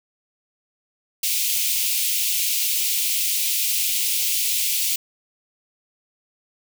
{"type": "high-pass noise", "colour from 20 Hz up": "white", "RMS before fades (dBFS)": -22, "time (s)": [1.23, 4.96], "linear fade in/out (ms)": 5, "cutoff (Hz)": 2300, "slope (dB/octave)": 48, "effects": []}